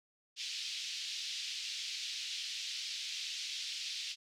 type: band-pass noise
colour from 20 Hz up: white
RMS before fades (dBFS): -41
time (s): 0.36-4.16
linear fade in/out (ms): 50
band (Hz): 2700 to 5100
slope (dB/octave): 24
effects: none